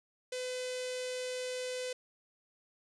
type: tone with notch filter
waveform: sawtooth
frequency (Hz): 505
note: B4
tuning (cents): +39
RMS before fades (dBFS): -38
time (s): 0.32-1.93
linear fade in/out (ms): 5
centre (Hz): 1100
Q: 0.65
effects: resampled to 22050 Hz + 12-bit